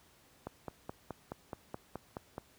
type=click train; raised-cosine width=1 ms; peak=-25 dBFS; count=10; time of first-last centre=0.47-2.381 s; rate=4.71 Hz; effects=pink hiss -64 dBFS RMS until 2.58 s + high-pass 60 Hz 12 dB/octave